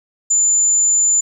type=tone; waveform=sine; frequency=7070 Hz; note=A8; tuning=7 cents sharp; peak=-11 dBFS; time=0.3-1.21 s; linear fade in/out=10 ms; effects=8-bit